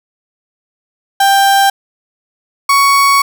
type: tone pair in turn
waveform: 35% pulse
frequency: 789 / 1115.8 Hz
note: G5 / C#6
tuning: +11 / +11 cents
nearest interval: tritone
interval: 600 cents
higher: second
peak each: -5 dBFS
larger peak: neither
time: 1.2-1.7 / 2.69-3.22 s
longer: second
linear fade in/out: 5 ms
effects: none